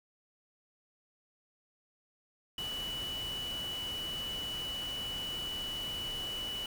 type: tone in noise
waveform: sine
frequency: 2957 Hz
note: F#7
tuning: 2 cents flat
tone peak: -36 dBFS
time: 2.58-6.66 s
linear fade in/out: 2 ms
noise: pink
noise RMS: -45 dBFS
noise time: 2.58-6.66 s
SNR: +6 dB
effects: none